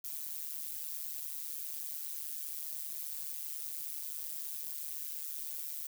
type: noise with amplitude modulation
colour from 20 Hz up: violet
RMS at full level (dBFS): -37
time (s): 0.04-5.87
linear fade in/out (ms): 5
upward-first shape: sine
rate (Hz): 150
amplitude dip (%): 90
effects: none